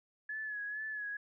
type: tone with vibrato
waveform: sine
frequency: 1703 Hz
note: G#6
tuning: 43 cents sharp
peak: -37 dBFS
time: 0.29-1.17 s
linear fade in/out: 5 ms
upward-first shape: sine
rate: 2.2 Hz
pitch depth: 45 cents each way
effects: none